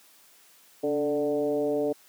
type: tone with frequency modulation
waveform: sine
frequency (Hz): 440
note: A4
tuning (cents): 0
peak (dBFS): -23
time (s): 0.83-1.93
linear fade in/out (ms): 10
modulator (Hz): 151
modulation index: 1.2
effects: white hiss -57 dBFS RMS until 2.08 s + high-pass 200 Hz 12 dB/octave